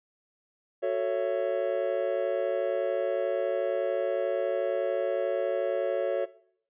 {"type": "chord", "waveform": "triangle", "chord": "F# minor seventh", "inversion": "none", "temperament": "just", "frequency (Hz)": [370, 444, 555, 666], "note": ["F#4", "A4", "C#5", "E5"], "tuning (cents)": [0, 16, 2, 18], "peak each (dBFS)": [-30, -30, -26, -32], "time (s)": [0.82, 6.26], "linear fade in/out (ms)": 20, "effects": ["noise-tail reverb RT60 0.6 s tail -18 dB re dry", "resampled to 8000 Hz"]}